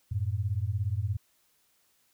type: beating tone pair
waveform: sine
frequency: 92.5 / 109.5 Hz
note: F#2 / A2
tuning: 0 / -8 cents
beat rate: 17 Hz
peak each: -30 dBFS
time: 0.11-1.17 s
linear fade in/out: 10 ms
effects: white hiss -69 dBFS RMS until 2.13 s